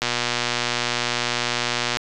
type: click train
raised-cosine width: 0.2 ms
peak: -4 dBFS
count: 235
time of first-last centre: 0.02-1.97 s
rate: 120 Hz
effects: resampled to 24000 Hz